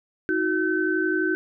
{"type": "tone cluster", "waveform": "sine", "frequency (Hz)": [317.8, 369.4, 1529], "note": ["D#4", "F#4", "G6"], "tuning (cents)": [37, -3, -44], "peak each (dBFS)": -25, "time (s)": [0.29, 1.35], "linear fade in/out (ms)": 0, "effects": []}